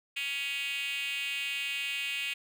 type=tone with high-pass filter; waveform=5% pulse; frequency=279.1 Hz; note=C#4; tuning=12 cents sharp; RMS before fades=-34 dBFS; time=0.16-2.34 s; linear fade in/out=10 ms; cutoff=2600 Hz; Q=5.7; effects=none